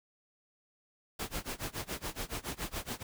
pink noise with tremolo, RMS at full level -36 dBFS, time 1.19-3.03 s, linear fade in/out 5 ms, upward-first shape sine, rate 7.1 Hz, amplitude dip 95%, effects none

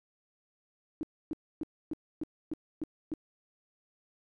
sine tone bursts, 311.5 Hz, D#4, 2 cents sharp, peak -31 dBFS, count 8, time 1.01-3.138 s, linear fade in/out 0 ms, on 21 ms, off 280 ms, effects none

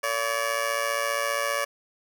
15% pulse tone with amplitude modulation, 570 Hz, C#5, 48 cents sharp, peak -15 dBFS, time 0.03-1.65 s, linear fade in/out 10 ms, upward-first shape sine, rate 115 Hz, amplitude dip 75%, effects none

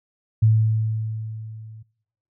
sine tone with level ramp, 110 Hz, A2, in tune, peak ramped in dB -11 to -38 dBFS, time 0.42-1.83 s, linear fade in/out 10 ms, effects noise-tail reverb RT60 0.8 s tail -25 dB re dry

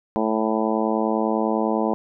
harmonic tone, 110 Hz, A2, in tune, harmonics 2 / 3 / 4 / 5 / 6 / 7 / 8 / 9, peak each -24 / -26 / -27 / -28 / -29 / -29 / -30 / -31 dBFS, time 0.16-1.94 s, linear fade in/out 0 ms, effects none

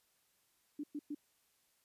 sine tone bursts, 293.7 Hz, D4, in tune, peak -38 dBFS, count 3, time 0.79-1.148 s, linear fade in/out 5 ms, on 46 ms, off 110 ms, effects white hiss -75 dBFS RMS until 1.84 s + resampled to 32000 Hz

